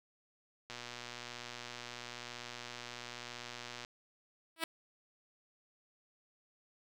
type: click train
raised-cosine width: 0.2 ms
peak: -27 dBFS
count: 382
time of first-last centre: 0.7-3.849 s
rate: 121 Hz
type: tone with exponential growth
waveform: 5% pulse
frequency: 326.2 Hz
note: E4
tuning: 18 cents flat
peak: -18 dBFS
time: 4.56-4.64 s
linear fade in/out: 1 ms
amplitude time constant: 16 ms
effects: none